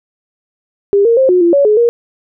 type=tone with pitch steps; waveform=sine; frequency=401.5 / 463.6 / 528 / 362.1 / 342.6 / 563 / 423.5 / 471.6 Hz; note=G4 / A#4 / C5 / F#4 / F4 / C#5 / G#4 / A#4; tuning=+41 / -10 / +16 / -37 / -33 / +27 / +34 / +20 cents; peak=-6 dBFS; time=0.93-1.89 s; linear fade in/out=0 ms; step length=120 ms; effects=none